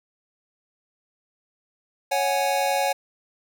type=chord; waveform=square; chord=C# suspended fourth; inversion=none; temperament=equal; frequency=554.4 / 740 / 830.6 Hz; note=C#5 / F#5 / G#5; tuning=0 / 0 / 0 cents; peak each=-26 dBFS; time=2.11-2.93 s; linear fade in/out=10 ms; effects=none